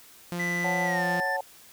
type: tone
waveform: sawtooth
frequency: 174.61 Hz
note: F3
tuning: in tune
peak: -26 dBFS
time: 0.32-1.2 s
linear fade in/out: 0 ms
type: tone with pitch glide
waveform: triangle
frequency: 1988 to 1771.1 Hz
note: B6 to A6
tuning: +11 to +11 cents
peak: -26 dBFS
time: 0.39-1.37 s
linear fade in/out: 10 ms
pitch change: -200 cents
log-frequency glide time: 0.84-1.04 s
type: chord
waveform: sine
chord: F# minor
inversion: second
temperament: equal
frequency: 554.4 / 740 / 880 Hz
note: C#5 / F#5 / A5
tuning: 0 / 0 / 0 cents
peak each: -32 dBFS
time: 0.64-1.41 s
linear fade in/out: 5 ms
effects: white hiss -52 dBFS RMS until 1.72 s